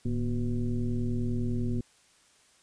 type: tone with frequency modulation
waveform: sine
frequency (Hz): 110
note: A2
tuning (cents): 0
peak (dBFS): -26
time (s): 0.05-1.81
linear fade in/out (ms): 5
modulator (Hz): 130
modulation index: 1.4
effects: white hiss -62 dBFS RMS until 2.62 s + resampled to 22050 Hz